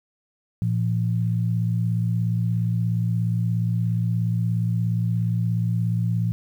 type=tone pair together; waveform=sine; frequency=114.3 / 171.26 Hz; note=A#2 / F3; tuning=-34 / -34 cents; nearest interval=perfect fifth; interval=700 cents; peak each=-21 / -25 dBFS; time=0.62-6.32 s; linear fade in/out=0 ms; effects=9-bit